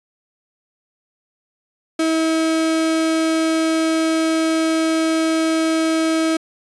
35% pulse tone, 321.8 Hz, E4, 42 cents flat, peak -14 dBFS, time 1.99-6.37 s, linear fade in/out 5 ms, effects resampled to 24000 Hz

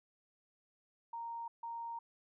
sine tone bursts at uneven times, 929 Hz, A#5, 6 cents flat, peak -40 dBFS, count 2, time 1.13-1.48 / 1.63-1.99 s, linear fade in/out 5 ms, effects none

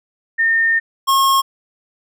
sine / square tone pair in turn, 1821 / 1082.8 Hz, A#6 / C#6, -41 / -41 cents, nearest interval major sixth, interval 900 cents, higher first, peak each -12 dBFS, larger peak neither, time 0.38-0.8 / 1.07-1.42 s, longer first, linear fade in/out 20 ms, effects none

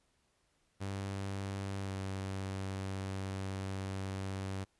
sawtooth tone with pitch glide, 98 to 96.32 Hz, G2 to G2, 0 to -30 cents, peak -33 dBFS, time 0.8-4.65 s, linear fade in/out 20 ms, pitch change -30 cents, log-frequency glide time 1.82-1.91 s, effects pink hiss -75 dBFS RMS until 4.79 s + resampled to 24000 Hz

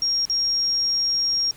sine tone with dropouts, 5580 Hz, F8, 2 cents flat, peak -19 dBFS, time 0.02-1.51 s, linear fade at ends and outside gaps 1 ms, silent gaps 0.253-0.298 s, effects pink hiss -48 dBFS RMS until 1.56 s

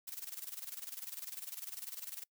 blue noise with tremolo, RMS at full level -43 dBFS, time 0.07-2.24 s, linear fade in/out 10 ms, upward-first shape square, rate 20 Hz, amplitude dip 75%, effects noise-tail reverb RT60 0.1 s tail -24 dB re dry

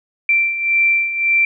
sine beating tone pair, 2349 / 2350.8 Hz, D7 / D7, 0 / +1 cents, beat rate 1.8 Hz, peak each -20 / -14 dBFS, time 0.29-1.45 s, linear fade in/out 2 ms, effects none

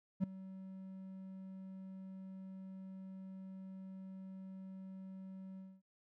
triangle tone with ADSR envelope, 190 Hz, F#3, 46 cents sharp, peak -26 dBFS, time 0.2-5.82 s, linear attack 36 ms, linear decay 6 ms, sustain -19 dB, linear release 240 ms, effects none

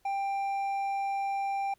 sine tone with hard clipping, 790 Hz, G5, 13 cents sharp, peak -30 dBFS, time 0.05-1.74 s, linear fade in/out 5 ms, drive 5 dB, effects pink hiss -69 dBFS RMS until 1.78 s

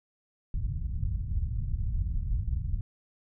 pink low-pass noise, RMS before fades -30 dBFS, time 0.54-2.81 s, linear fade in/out 2 ms, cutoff 120 Hz, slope 24 dB/octave, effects none

